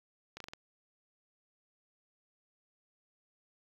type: slowing click train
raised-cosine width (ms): 0.2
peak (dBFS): -26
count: 5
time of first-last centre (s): 0.37-0.535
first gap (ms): 33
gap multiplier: 1.15
effects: low-pass 6000 Hz 12 dB/octave + 9-bit